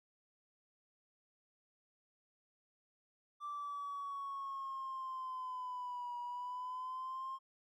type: linear two-way sweep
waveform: triangle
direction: down then up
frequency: 1174.7 to 965 to 1066 Hz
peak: -37 dBFS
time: 3.4-7.39 s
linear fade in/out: 50 ms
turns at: 6.18 s
effects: tanh soft clip ceiling -37 dBFS